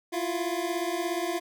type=beating tone pair; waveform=25% pulse; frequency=336.4 / 353.4 Hz; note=E4 / F4; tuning=+35 / +21 cents; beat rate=17 Hz; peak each=-27 dBFS; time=0.12-1.4 s; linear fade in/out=20 ms; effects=none